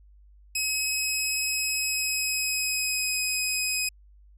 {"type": "tone with pitch glide", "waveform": "15% pulse", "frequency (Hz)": [2553, 2521], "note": ["D#7", "D#7"], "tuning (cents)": [44, 22], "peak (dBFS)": -18, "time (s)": [0.55, 3.89], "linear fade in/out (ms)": 5, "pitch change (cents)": -22, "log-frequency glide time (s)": [1.75, 3.19], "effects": ["added 50 Hz sine -51 dBFS peak until 4.37 s"]}